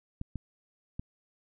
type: clicks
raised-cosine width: 5 ms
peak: -23 dBFS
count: 3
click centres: 0.214 / 0.357 / 0.995 s
effects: none